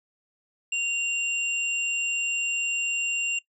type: tone pair together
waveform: sine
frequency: 2773 / 7416 Hz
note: F7 / A#8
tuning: -13 / -10 cents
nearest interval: octave + perfect fourth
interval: 1703 cents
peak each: -24 / -33 dBFS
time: 0.72-3.39 s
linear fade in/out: 5 ms
effects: noise-tail reverb RT60 0.1 s tail -21 dB re dry